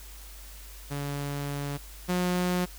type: tone pair in turn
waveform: sawtooth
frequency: 142.6 / 179.66 Hz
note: C#3 / F3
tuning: +49 / +49 cents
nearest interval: major third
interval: 400 cents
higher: second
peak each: -27 / -21 dBFS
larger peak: second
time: 0.9-1.78 / 2.08-2.66 s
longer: first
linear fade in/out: 20 ms
effects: added 50 Hz sine -44 dBFS peak until 2.78 s + white hiss -49 dBFS RMS until 2.78 s